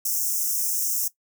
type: high-pass noise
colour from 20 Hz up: white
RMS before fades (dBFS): -25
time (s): 0.05-1.08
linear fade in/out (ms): 5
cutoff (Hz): 5400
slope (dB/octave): 96
effects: noise-tail reverb RT60 0.1 s tail -17 dB re dry